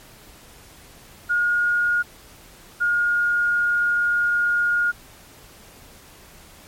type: tone pair in turn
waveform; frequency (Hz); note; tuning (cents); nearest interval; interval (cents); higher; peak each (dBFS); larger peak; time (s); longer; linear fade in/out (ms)
sine; 1432 / 1426.6; F6 / F6; +43 / +36; unison; 7; first; -17; neither; 1.29-2.03 / 2.8-4.92; second; 20
effects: pink hiss -47 dBFS RMS until 6.67 s + MP3 64 kbps